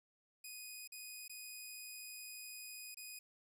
10% pulse tone with dropouts, 2489 Hz, D#7, in tune, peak -39 dBFS, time 0.44-3.19 s, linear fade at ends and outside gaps 5 ms, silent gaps 0.876-0.92 / 1.28-1.295 / 2.946-2.97 s, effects none

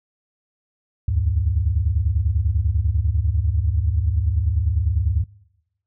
sine tone cluster, 70.2 / 80.2 / 100.5 Hz, C#2 / E2 / G2, +22 / -47 / +44 cents, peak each -21 dBFS, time 1.08-5.24 s, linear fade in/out 5 ms, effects noise-tail reverb RT60 0.9 s tail -24 dB re dry + tanh soft clip ceiling -7 dBFS

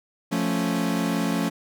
40% pulse chord, F augmented, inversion none, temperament equal, 174.61 / 220 / 277.2 Hz, F3 / A3 / C#4, 0 / 0 / 0 cents, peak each -26 dBFS, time 0.31-1.5 s, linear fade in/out 20 ms, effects none

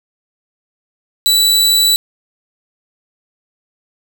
sawtooth tone, 3951 Hz, B7, in tune, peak -6 dBFS, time 1.26-1.96 s, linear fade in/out 0 ms, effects none

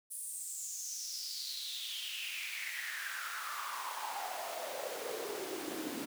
pink noise with high-pass filter sweep, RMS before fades -41 dBFS, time 0.1-6.06 s, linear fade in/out 20 ms, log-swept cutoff 10000 to 260 Hz, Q 5.6, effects none

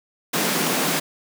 pink high-pass noise, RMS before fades -22 dBFS, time 0.33-1 s, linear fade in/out 10 ms, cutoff 150 Hz, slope 96 dB/octave, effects none

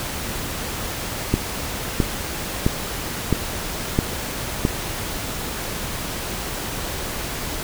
click train, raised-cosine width 3 ms, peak -3 dBFS, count 6, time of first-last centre 1.34-4.651 s, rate 1.51 Hz, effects pink hiss -28 dBFS RMS until 7.63 s

